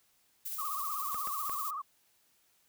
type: noise with tremolo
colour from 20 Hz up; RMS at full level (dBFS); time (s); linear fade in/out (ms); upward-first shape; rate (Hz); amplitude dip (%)
violet; -38; 0.45-1.71; 10; square; 15; 25
type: tone with vibrato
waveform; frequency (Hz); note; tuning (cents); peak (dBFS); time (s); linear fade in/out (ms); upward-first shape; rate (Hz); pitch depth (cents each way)
sine; 1170; D6; -7; -35; 0.58-1.82; 10; triangle; 16; 150
type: clicks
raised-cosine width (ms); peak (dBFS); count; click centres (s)
0.5; -28; 3; 1.145 / 1.273 / 1.496
effects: white hiss -70 dBFS RMS until 2.68 s